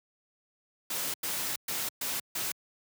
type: noise bursts at uneven times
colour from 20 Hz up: white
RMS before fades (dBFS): -33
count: 5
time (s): 0.9-1.14 / 1.23-1.56 / 1.68-1.89 / 2.01-2.2 / 2.35-2.52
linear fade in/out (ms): 5
effects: high-pass 100 Hz 12 dB/octave